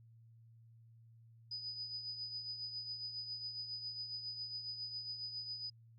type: tone with tremolo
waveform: sine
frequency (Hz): 4978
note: D#8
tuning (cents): 0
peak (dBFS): -39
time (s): 1.51-5.7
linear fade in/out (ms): 5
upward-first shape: triangle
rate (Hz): 7.3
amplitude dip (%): 60
effects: added 114 Hz sine -59 dBFS peak until 5.98 s + Opus 48 kbps